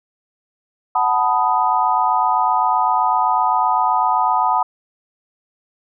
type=chord; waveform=sine; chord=B dominant seventh; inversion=second; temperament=equal; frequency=740 / 880 / 987.8 / 1244.5 Hz; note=F#5 / A5 / B5 / D#6; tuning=0 / 0 / 0 / 0 cents; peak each=-20 / -19 / -18 / -21 dBFS; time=0.95-4.63 s; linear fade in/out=5 ms; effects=none